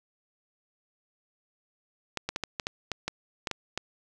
clicks, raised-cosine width 0.2 ms, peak -13 dBFS, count 11, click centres 2.173 / 2.29 / 2.361 / 2.437 / 2.598 / 2.669 / 2.917 / 3.08 / 3.472 / 3.513 / 3.776 s, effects none

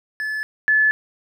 triangle / sine tone pair in turn, 1728 / 1728 Hz, A6 / A6, -32 / -32 cents, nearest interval unison, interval 0 cents, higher neither, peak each -21 / -13 dBFS, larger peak second, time 0.2-0.43 / 0.68-0.91 s, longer neither, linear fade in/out 0 ms, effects none

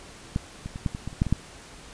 clicks, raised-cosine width 5 ms, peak -12 / -21 / -22 / -12 / -20 / -19 / -29 / -8 / -17 / -8 dBFS, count 10, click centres 0.361 / 0.66 / 0.759 / 0.862 / 0.949 / 1.076 / 1.129 / 1.219 / 1.267 / 1.326 s, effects pink hiss -46 dBFS RMS until 1.93 s + resampled to 22050 Hz

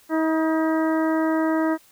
harmonic tone with a mistuned harmonic, 319.1 Hz, D#4, 44 cents sharp, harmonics 1 / 2 / 3 / 4 / 5 / 6, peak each -20 / -26 / -30 / -32 / -34 / -36 dBFS, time 0.09-1.78 s, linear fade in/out 50 ms, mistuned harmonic 4, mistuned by -23 cents, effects white hiss -55 dBFS RMS until 1.91 s

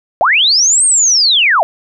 sine linear two-way sweep, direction up then down, 579 to 8660 to 579 Hz, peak -7 dBFS, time 0.21-1.63 s, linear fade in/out 0 ms, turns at 0.85 s, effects none

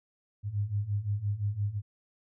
sine beating tone pair, 99.3 / 105.1 Hz, G2 / G#2, +23 / +21 cents, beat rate 5.8 Hz, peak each -33 / -30 dBFS, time 0.43-1.82 s, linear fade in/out 50 ms, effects none

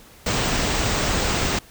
pink band-stop noise, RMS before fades -22 dBFS, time 0.26-1.59 s, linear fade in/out 5 ms, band 8500 to 16000 Hz, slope 96 dB/octave, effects pink hiss -48 dBFS RMS until 1.7 s

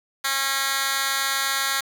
10% pulse tone with high-pass filter, 272 Hz, C#4, 33 cents flat, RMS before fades -24 dBFS, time 0.24-1.81 s, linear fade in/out 10 ms, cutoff 1900 Hz, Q 0.87, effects 7-bit

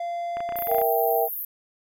triangle tone, 690 Hz, F5, 21 cents flat, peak -25 dBFS, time 0-0.82 s, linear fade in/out 5 ms
clicks, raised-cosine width 0.5 ms, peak -21 dBFS, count 12, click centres 0.37 / 0.405 / 0.491 / 0.523 / 0.557 / 0.588 / 0.623 / 0.672 / 0.715 / 0.746 / 0.784 / 0.816 s
pink band-pass noise, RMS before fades -32 dBFS, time 0.56-1.45 s, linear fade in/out 5 ms, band 12000 to 15000 Hz, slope 96 dB/octave
sine chord, E diminished, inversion second, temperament equal, 466.2 / 659.3 / 784 Hz, Bb4 / E5 / G5, 0 / 0 / 0 cents, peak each -24 dBFS, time 0.67-1.29 s, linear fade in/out 50 ms
effects none

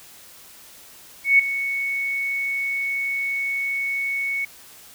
sine tone with ADSR envelope, 2217 Hz, C#7, in tune, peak -9 dBFS, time 1.24-4.45 s, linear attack 150 ms, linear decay 9 ms, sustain -13 dB, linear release 5 ms, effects white hiss -46 dBFS RMS until 4.94 s

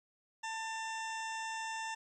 harmonic tone with a mistuned harmonic, 891 Hz, A5, 22 cents sharp, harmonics 1 / 2 / 3 / 4 / 6 / 7 / 8 / 9, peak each -40 / -43 / -47 / -51 / -52 / -54 / -54 / -55 dBFS, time 0.43-1.95 s, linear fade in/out 10 ms, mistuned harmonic 3, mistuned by +32 cents, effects 12-bit

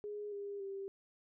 sine tone with pitch steps, 415.3 / 403.5 / 392 Hz, G#4 / G#4 / G4, 0 / -50 / 0 cents, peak -40 dBFS, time 0.04-0.88 s, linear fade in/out 0 ms, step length 280 ms, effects none

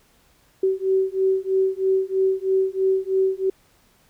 sine beating tone pair, 380 / 383.1 Hz, F#4 / G4, +46 / -40 cents, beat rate 3.1 Hz, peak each -21 dBFS, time 0.63-3.5 s, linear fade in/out 5 ms, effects pink hiss -59 dBFS RMS until 4.09 s

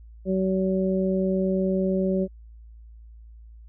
harmonic tone, 189 Hz, F#3, 37 cents sharp, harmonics 1 / 2 / 3, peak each -23 / -26 / -28 dBFS, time 0.25-2.28 s, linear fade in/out 50 ms, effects added 56 Hz sine -43 dBFS peak until 3.68 s

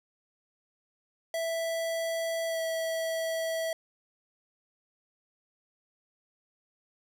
square tone with pitch glide, 659.3 to 652.1 Hz, E5 to E5, 0 to -19 cents, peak -30 dBFS, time 1.34-3.73 s, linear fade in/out 2 ms, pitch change -19 cents, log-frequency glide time 2.47-2.6 s, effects none

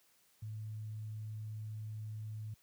sine tone, 108.1 Hz, A2, 30 cents flat, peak -40 dBFS, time 0.42-2.54 s, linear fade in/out 5 ms, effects white hiss -70 dBFS RMS until 2.62 s + high-pass 60 Hz 12 dB/octave

